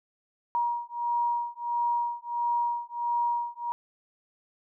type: beating tone pair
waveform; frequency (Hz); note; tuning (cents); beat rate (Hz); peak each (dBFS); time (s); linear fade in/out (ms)
sine; 950 / 951.5; A#5 / A#5; +33 / +35; 1.5; -29; 0.55-3.72; 0
effects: none